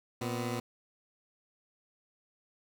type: tone pair together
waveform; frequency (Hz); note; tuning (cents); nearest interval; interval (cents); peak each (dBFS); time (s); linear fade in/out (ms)
15% pulse; 118.41 / 252; A#2 / B3; +28 / +35; octave + minor second; 1307; -28 / -31; 0.21-0.6; 5
effects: none

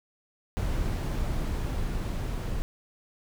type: noise with level ramp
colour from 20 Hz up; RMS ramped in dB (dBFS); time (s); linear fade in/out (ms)
brown; -28 to -31; 0.57-2.62; 0
effects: none

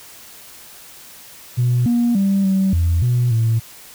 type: tone with pitch steps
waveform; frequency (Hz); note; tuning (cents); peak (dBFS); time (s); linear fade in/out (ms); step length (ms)
sine; 122.8 / 238.2 / 196.2 / 191.8 / 84.4 / 122.5 / 113.5; B2 / A#3 / G3 / G3 / E2 / B2 / A#2; -9 / +38 / +2 / -37 / +41 / -14 / -46; -12; 1.57-3.6; 20; 290
effects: tanh soft clip ceiling -10 dBFS + white hiss -41 dBFS RMS until 3.94 s

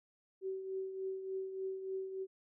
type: tone with tremolo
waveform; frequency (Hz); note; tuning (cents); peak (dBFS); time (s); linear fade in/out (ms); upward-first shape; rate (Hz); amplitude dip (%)
sine; 381.5; G4; -47; -35; 0.41-2.27; 50; triangle; 3.4; 60
effects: none

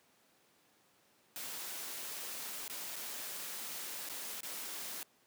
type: noise with dropouts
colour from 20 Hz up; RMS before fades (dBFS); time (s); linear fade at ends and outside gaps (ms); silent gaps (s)
white; -43; 1.36-5.03; 0; 2.679-2.698 / 2.958-2.963 / 4.089-4.097 / 4.406-4.432
effects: pink hiss -69 dBFS RMS until 5.26 s + high-pass 200 Hz 12 dB/octave

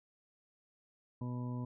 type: harmonic tone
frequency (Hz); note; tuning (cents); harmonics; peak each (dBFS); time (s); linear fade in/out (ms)
123.47; B2; 0; 1 / 2 / 3 / 4 / 5 / 7 / 8; -38 / -41 / -54 / -55 / -56 / -59 / -52; 1.21-1.65; 5
effects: none

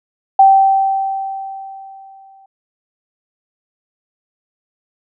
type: tone with exponential decay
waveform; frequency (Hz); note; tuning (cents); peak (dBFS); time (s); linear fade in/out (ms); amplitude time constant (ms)
sine; 777; G5; -16; -3; 0.39-2.46; 5; 450
effects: none

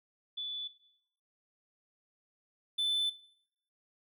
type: tone pair in turn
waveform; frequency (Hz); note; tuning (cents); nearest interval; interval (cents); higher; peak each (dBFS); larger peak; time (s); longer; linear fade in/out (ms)
sine / triangle; 3470 / 3516; A7 / A7; -25 / -2; unison; 23; second; -35 / -27; second; 0.37-0.68 / 2.78-3.1; second; 10
effects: noise-tail reverb RT60 0.7 s tail -17 dB re dry

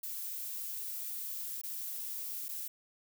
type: noise with dropouts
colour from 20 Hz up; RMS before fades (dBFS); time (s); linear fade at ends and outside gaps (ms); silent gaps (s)
violet; -40; 0.03-2.68; 5; 1.615-1.635 / 2.484-2.489
effects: none

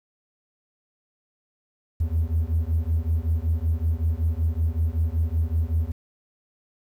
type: beating tone pair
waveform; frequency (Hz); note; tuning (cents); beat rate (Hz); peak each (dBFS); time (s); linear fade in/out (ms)
triangle; 78.4 / 83.7; D#2 / E2; +14 / +27; 5.3; -21; 2-5.92; 10
effects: tanh soft clip ceiling -14 dBFS + 9-bit

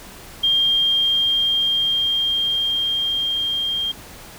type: tone with level ramp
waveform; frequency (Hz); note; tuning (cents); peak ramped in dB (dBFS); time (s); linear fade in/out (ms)
sine; 3204; G7; +37; -14 to -20; 0.43-3.92; 10
effects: pink hiss -40 dBFS RMS until 4.38 s

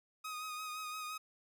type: tone with vibrato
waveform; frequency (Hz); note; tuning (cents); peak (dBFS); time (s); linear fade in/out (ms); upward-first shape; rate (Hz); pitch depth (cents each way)
sawtooth; 1250; D#6; +8; -37; 0.24-1.18; 10; sine; 5.8; 29
effects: none

